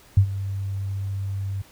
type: tone with ADSR envelope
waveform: sine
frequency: 98 Hz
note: G2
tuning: in tune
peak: -9 dBFS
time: 0.17-1.62 s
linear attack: 5 ms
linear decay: 82 ms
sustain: -16 dB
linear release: 8 ms
effects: pink hiss -52 dBFS RMS until 1.71 s